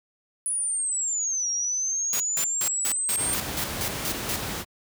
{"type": "linear two-way sweep", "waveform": "sine", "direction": "down then up", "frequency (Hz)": [10000, 5610, 8740], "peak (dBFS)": -24, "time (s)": [0.46, 3.34], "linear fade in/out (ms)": 0, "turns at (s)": 1.5}
{"type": "noise bursts", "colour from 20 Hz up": "white", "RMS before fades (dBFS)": -29, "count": 10, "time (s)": [2.13, 4.36], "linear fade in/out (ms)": 0, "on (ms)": 70, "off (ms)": 170}
{"type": "noise", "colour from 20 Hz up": "pink", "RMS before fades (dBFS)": -31, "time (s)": [3.16, 4.65], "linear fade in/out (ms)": 50}
{"effects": ["high-pass 60 Hz 12 dB/octave"]}